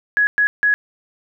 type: tone bursts at uneven times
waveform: sine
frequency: 1676 Hz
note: G#6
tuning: 15 cents sharp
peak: -12 dBFS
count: 3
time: 0.17-0.27 / 0.38-0.47 / 0.63-0.74 s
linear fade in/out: 0 ms
effects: none